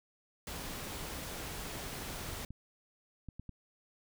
pink noise, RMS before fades -42 dBFS, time 0.47-2.45 s, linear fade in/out 2 ms
clicks, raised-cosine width 5 ms, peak -32 dBFS, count 5, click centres 2.29 / 2.506 / 3.287 / 3.396 / 3.493 s
effects none

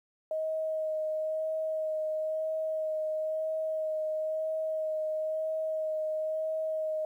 sine tone with vibrato, 628 Hz, D#5, 16 cents sharp, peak -29 dBFS, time 0.31-7.05 s, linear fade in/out 2 ms, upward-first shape sine, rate 1 Hz, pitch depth 14 cents each way, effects 11-bit

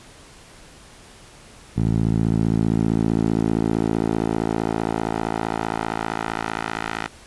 10% pulse tone with band-pass filter sweep, 55.3 Hz, A1, 9 cents sharp, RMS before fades -22 dBFS, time 1.76-7.08 s, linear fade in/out 20 ms, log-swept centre 130 to 1700 Hz, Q 0.95, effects pink hiss -46 dBFS RMS until 7.26 s + resampled to 24000 Hz

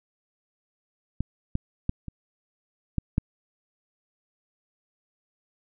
clicks, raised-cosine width 5 ms, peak -14 / -13 / -12 / -23 / -12 / -9 dBFS, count 6, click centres 1.206 / 1.554 / 1.894 / 2.083 / 2.983 / 3.181 s, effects none

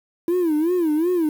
triangle tone with vibrato, 330.3 Hz, E4, 4 cents sharp, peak -14 dBFS, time 0.28-1.29 s, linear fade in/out 2 ms, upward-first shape sine, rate 2.7 Hz, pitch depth 170 cents each way, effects tanh soft clip ceiling -12 dBFS + 7-bit

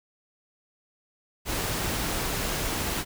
pink noise, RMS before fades -29 dBFS, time 1.45-3.05 s, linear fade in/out 50 ms, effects none

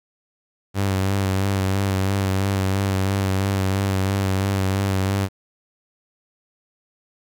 sawtooth tone with vibrato, 96.9 Hz, G2, 20 cents flat, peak -15 dBFS, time 0.74-5.29 s, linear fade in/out 50 ms, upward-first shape sine, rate 3 Hz, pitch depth 37 cents each way, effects 9-bit

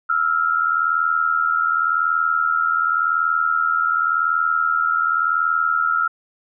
sine tone pair together, 1318.5 / 1399.4 Hz, E6 / F6, 0 / +3 cents, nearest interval minor second, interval 103 cents, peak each -19 dBFS, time 0.09-6.08 s, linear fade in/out 10 ms, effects none

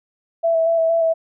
sine tone with vibrato, 659.3 Hz, E5, in tune, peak -14 dBFS, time 0.43-1.14 s, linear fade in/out 20 ms, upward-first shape square, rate 4.3 Hz, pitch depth 17 cents each way, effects none

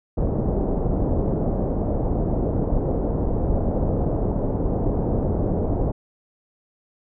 pink low-pass noise, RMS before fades -22 dBFS, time 0.17-5.92 s, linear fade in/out 10 ms, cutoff 660 Hz, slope 24 dB/octave, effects none

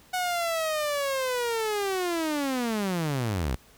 sawtooth linear sweep, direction down, 740 to 55 Hz, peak -22 dBFS, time 0.13-3.56 s, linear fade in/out 10 ms, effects pink hiss -56 dBFS RMS until 3.77 s

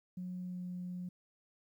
sine tone with pitch glide, 181.4 to 179.63 Hz, F#3 to F3, -34 to +49 cents, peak -38 dBFS, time 0.17-1.09 s, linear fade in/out 5 ms, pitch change -17 cents, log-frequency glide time 0.38-0.64 s, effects tanh soft clip ceiling -34 dBFS + 12-bit

